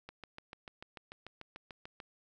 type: click train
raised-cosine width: 0.3 ms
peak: -30 dBFS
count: 14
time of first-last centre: 0.09-2.002 s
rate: 6.8 Hz
effects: none